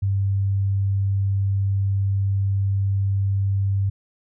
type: tone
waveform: sine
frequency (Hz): 98.3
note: G2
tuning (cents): +5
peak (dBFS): -18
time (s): 0.02-3.9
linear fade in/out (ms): 10
effects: none